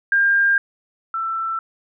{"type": "tone pair in turn", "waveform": "sine", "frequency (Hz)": [1603, 1334.4], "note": ["G6", "E6"], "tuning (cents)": [38, 21], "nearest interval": "minor third", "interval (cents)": 317, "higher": "first", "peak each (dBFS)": [-13, -21], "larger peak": "first", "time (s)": [[0.12, 0.58], [1.14, 1.59]], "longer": "first", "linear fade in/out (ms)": 2, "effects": []}